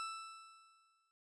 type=tone with exponential decay; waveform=40% pulse; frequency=1323 Hz; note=E6; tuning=6 cents sharp; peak=-38 dBFS; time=0-1.11 s; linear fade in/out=0 ms; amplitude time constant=240 ms; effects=noise-tail reverb RT60 0.3 s tail -21 dB re dry + resampled to 22050 Hz